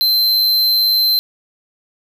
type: tone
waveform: square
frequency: 4101 Hz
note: C8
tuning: 36 cents flat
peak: -12 dBFS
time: 0.01-1.19 s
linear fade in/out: 0 ms
effects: none